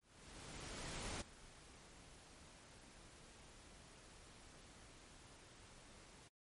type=noise with ADSR envelope; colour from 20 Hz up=pink; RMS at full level=-45 dBFS; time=0.01-6.29 s; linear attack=1200 ms; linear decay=13 ms; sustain=-16 dB; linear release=21 ms; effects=MP3 48 kbps